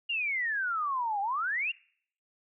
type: exponential two-way sweep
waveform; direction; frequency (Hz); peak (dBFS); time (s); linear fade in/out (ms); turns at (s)
sine; down then up; 2864 to 779 to 2864; -28; 0.09-1.72; 10; 1.21
effects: noise-tail reverb RT60 0.6 s tail -24 dB re dry